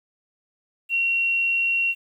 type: tone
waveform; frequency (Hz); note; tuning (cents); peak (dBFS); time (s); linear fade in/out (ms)
sine; 2739; F7; -34; -19; 0.89-1.95; 50
effects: 9-bit